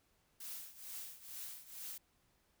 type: noise with tremolo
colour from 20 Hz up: blue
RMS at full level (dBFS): -45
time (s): 0.4-1.98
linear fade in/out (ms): 5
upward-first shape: triangle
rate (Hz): 2.2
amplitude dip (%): 85
effects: pink hiss -75 dBFS RMS until 2.6 s